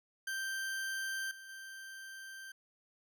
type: tone with level steps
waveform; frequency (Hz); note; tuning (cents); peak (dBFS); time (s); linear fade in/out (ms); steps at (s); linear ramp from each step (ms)
40% pulse; 1568; G6; 0; -35 / -48 / -45; 0.27-2.52; 5; 1.31 / 1.49; 2
effects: none

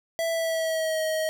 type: tone with pitch glide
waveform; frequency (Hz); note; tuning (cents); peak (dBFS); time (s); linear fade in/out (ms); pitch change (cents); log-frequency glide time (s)
square; 661 to 631.5; E5 to D#5; +5 to +26; -25; 0.19-1.29; 0; -79; 0.31-1.02
effects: none

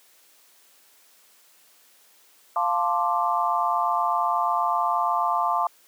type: chord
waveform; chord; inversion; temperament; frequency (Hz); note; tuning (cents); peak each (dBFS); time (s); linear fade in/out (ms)
sine; D minor seventh; first; equal; 698.5 / 880 / 1046.5 / 1174.7; F5 / A5 / C6 / D6; 0 / 0 / 0 / 0; -26; 2.56-5.67; 2
effects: white hiss -57 dBFS RMS until 5.87 s + high-pass 300 Hz 12 dB/octave

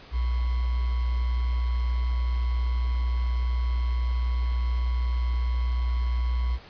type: tone with sample-and-hold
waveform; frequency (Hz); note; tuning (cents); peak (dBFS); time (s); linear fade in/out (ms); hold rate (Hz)
sine; 60.7; B1; -29; -22; 0.11-6.59; 50; 1050
effects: pink hiss -48 dBFS RMS until 6.69 s + resampled to 11025 Hz

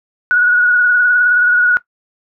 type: tone with vibrato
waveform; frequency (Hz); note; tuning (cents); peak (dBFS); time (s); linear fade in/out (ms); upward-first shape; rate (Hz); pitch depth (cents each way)
sine; 1460; F#6; -24; -8; 0.31-1.77; 0; triangle; 19; 40
effects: noise-tail reverb RT60 0.1 s tail -17 dB re dry

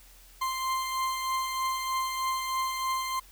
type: beating tone pair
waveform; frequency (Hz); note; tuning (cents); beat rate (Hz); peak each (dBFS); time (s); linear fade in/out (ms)
40% pulse; 1046.5 / 1049.7; C6 / C6; 0 / +5; 3.2; -28 / -36; 0.41-3.2; 10
effects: added 42 Hz sine -54 dBFS peak until 3.31 s + white hiss -56 dBFS RMS until 3.31 s

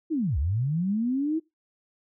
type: linear two-way sweep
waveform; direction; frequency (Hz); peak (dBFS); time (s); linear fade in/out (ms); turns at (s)
sine; down then up; 340 to 63.1 to 328.7; -23; 0.1-1.4; 20; 0.38
effects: noise-tail reverb RT60 0.2 s tail -22 dB re dry

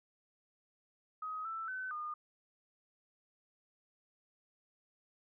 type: tone with pitch steps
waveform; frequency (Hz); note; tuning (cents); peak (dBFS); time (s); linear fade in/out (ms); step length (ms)
sine; 1261 / 1326 / 1518 / 1219; D#6 / E6 / F#6 / D#6; +23 / +10 / +44 / -36; -38; 1.22-2.14; 5; 230
effects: none

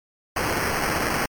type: noise with sample-and-hold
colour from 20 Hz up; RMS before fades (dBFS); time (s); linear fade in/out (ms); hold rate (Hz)
blue; -24; 0.36-1.26; 5; 3675
effects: MP3 96 kbps

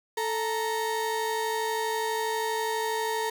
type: tone pair together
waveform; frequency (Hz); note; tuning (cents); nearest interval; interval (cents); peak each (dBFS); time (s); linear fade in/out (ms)
35% pulse; 440 / 932.3; A4 / A#5; 0 / 0; octave + minor second; 1300; -28; 0.17-3.3; 5
effects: none

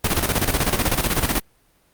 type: noise with tremolo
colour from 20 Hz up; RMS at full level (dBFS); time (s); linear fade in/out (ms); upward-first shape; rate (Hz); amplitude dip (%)
pink; -18; 0.04-1.4; 5; square; 16; 65
effects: pink hiss -60 dBFS RMS until 1.93 s + Opus 32 kbps

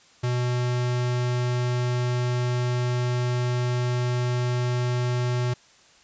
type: tone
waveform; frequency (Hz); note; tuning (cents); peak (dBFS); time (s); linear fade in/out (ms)
square; 123.3; B2; -2; -23; 0.23-5.54; 10
effects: white hiss -55 dBFS RMS until 6.03 s + resampled to 16000 Hz

